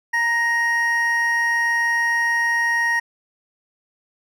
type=tone pair together; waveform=triangle; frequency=932.3 / 1873.2 Hz; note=A#5 / A#6; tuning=0 / +8 cents; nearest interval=octave; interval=1208 cents; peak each=-23 / -16 dBFS; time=0.13-3 s; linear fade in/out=10 ms; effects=none